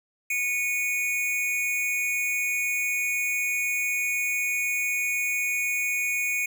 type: tone pair together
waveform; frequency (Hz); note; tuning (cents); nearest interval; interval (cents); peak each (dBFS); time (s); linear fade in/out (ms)
square; 2212 / 2458; C#7 / D#7; -4 / -22; major second; 182; -29 / -27; 0.3-6.46; 5
effects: none